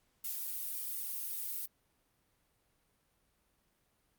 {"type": "noise with flanger", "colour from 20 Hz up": "violet", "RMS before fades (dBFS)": -39, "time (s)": [0.24, 1.66], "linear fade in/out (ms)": 5, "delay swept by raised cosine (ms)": [1.2, 2.4], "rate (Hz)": 2.7, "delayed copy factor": -0.5, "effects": ["pink hiss -75 dBFS RMS until 4.18 s", "Opus 48 kbps"]}